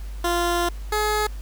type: tone pair in turn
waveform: 15% pulse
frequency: 347.1 / 423.7 Hz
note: F4 / G#4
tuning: -11 / +35 cents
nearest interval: minor third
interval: 346 cents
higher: second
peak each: -14 dBFS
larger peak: neither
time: 0.24-0.69 / 0.92-1.27 s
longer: first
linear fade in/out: 5 ms
effects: added 50 Hz sine -30 dBFS peak until 1.41 s + pink hiss -49 dBFS RMS until 1.41 s